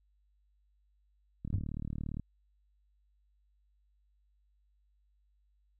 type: click train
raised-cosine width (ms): 5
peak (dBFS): -26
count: 29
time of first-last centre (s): 1.45-2.197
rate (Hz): 37.5
type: tone with exponential decay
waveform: sine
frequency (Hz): 95.7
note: G2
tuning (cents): -41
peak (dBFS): -23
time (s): 1.54-1.66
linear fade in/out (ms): 0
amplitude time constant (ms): 25
effects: added 50 Hz sine -68 dBFS peak until 5.79 s